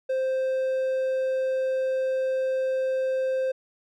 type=tone; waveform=triangle; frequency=523.3 Hz; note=C5; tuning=in tune; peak=-21 dBFS; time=0.09-3.52 s; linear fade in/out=10 ms; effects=none